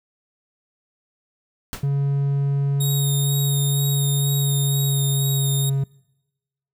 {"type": "noise with exponential decay", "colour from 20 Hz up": "pink", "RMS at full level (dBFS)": -27, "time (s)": [1.73, 1.89], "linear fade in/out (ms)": 0, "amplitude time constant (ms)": 33}
{"type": "tone with pitch glide", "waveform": "triangle", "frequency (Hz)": [140, 137.2], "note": ["C#3", "C#3"], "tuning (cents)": [18, -17], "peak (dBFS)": -16, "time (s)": [1.83, 5.84], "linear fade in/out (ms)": 5, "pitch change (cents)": -35, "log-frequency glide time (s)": [4.33, 5.29]}
{"type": "tone with vibrato", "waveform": "10% pulse", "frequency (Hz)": 3729, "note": "A#7", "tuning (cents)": 0, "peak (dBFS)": -18, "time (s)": [2.8, 5.7], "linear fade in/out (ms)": 10, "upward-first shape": "sine", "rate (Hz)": 2.1, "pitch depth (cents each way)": 26}
{"effects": ["noise-tail reverb RT60 1.0 s tail -26 dB re dry"]}